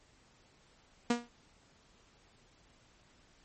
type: tone with exponential decay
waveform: sawtooth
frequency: 238.7 Hz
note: A#3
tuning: 41 cents sharp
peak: -20 dBFS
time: 1.1-1.29 s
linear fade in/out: 5 ms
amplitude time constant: 41 ms
effects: pink hiss -65 dBFS RMS until 3.44 s + MP3 32 kbps